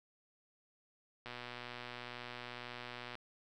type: click train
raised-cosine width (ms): 0.3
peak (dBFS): -29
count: 232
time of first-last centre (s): 1.26-3.153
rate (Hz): 122
effects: none